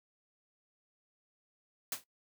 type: noise with exponential decay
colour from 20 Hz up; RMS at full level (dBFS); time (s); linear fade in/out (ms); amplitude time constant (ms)
white; -32; 1.92-2.04; 2; 26
effects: noise-tail reverb RT60 0.1 s tail -18 dB re dry + high-pass 100 Hz 12 dB/octave